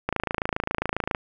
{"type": "click train", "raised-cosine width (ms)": 0.5, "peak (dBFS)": -9, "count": 30, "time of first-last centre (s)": [0.09, 1.148], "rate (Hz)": 27.4, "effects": []}